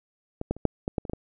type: clicks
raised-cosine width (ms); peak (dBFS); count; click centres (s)
2; -17 / -12 / -28 / -6 / -14 / -12 / -24 / -19 / -17; 9; 0.414 / 0.51 / 0.566 / 0.653 / 0.879 / 0.982 / 1.052 / 1.097 / 1.134
effects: none